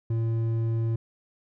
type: tone with hard clipping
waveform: sine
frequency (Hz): 113.8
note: A#2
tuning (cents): -41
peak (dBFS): -25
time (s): 0.1-0.96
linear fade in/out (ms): 5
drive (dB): 6
effects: none